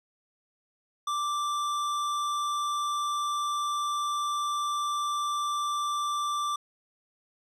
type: tone with hard clipping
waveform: triangle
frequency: 1175 Hz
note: D6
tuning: 1 cent sharp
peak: -29 dBFS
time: 1.07-6.56 s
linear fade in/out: 5 ms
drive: 17 dB
effects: none